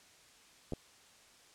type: clicks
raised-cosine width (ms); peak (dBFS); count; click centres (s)
2; -25; 2; 0.723 / 0.735
effects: white hiss -61 dBFS RMS until 1.54 s + low-pass 8000 Hz 12 dB/octave